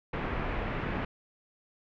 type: low-pass noise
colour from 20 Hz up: pink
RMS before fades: -33 dBFS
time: 0.13-1.05 s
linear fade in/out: 5 ms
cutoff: 2400 Hz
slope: 24 dB/octave
effects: none